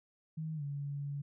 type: tone with pitch glide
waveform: sine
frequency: 158 to 142.4 Hz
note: D#3 to C#3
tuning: +27 to +47 cents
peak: -36 dBFS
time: 0.37-1.22 s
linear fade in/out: 10 ms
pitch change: -180 cents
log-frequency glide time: 0.55-0.63 s
effects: none